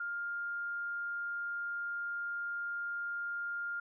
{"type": "tone", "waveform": "sine", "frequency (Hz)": 1405, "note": "F6", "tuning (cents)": 10, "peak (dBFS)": -35, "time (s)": [0, 3.8], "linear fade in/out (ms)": 5, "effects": []}